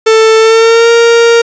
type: tone with pitch glide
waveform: 45% pulse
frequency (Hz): 443.3 to 465.6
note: A4 to A#4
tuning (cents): +13 to -2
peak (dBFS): -3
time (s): 0.06-1.42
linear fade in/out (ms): 10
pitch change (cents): +85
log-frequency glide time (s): 0.39-0.9
effects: resampled to 16000 Hz + 7-bit